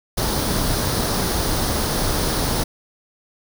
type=noise with comb filter; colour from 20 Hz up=pink; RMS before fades=-21 dBFS; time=0.17-2.64 s; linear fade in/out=10 ms; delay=0.2 ms; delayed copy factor=+0.5; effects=none